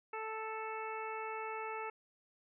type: harmonic tone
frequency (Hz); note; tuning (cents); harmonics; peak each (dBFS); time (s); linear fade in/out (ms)
440; A4; 0; 1 / 2 / 3 / 4 / 5 / 6; -44 / -43 / -45 / -53 / -49 / -50; 0.13-1.9; 5
effects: none